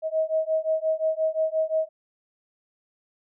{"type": "beating tone pair", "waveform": "sine", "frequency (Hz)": [632, 637.7], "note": ["D#5", "D#5"], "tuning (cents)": [27, 42], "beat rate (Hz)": 5.7, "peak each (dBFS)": -25, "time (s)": [0.02, 1.89], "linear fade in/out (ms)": 50, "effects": []}